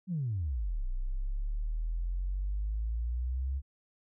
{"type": "exponential two-way sweep", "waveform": "sine", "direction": "down then up", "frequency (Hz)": [194.9, 30.13, 68.9], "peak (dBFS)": -29, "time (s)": [0.07, 3.62], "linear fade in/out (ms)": 50, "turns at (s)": 0.86, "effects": ["tanh soft clip ceiling -25 dBFS"]}